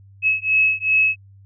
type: beating tone pair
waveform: sine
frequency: 2576 / 2578.6 Hz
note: E7 / E7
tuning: -41 / -39 cents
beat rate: 2.6 Hz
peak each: -18 dBFS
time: 0.22-1.16 s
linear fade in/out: 50 ms
effects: added 98 Hz sine -44 dBFS peak until 1.45 s